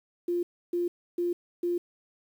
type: tone bursts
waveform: sine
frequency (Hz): 349.2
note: F4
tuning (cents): 0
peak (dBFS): -25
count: 4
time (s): 0.28-1.78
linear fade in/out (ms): 5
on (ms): 150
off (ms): 300
effects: 9-bit